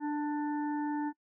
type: harmonic tone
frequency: 295.8 Hz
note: D4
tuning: 13 cents sharp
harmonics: 1 / 3 / 5 / 6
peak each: -31 / -37 / -50 / -49 dBFS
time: 0-1.13 s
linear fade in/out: 50 ms
effects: noise-tail reverb RT60 0.1 s tail -24 dB re dry